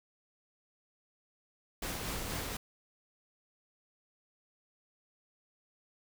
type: noise with tremolo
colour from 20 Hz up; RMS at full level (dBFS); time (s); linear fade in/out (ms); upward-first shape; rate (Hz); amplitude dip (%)
pink; -37; 1.82-2.57; 5; sine; 4.2; 25
effects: none